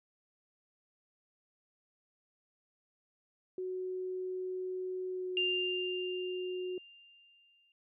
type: tone with pitch glide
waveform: sine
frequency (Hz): 370 to 365.5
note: F#4 to F#4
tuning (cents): 0 to -21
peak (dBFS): -35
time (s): 3.58-6.78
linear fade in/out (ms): 2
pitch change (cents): -21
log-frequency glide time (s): 5.09-5.41
type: tone with exponential decay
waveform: sine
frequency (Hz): 2794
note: F7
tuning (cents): 0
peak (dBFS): -28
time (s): 5.37-7.72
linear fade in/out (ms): 1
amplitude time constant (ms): 510
effects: none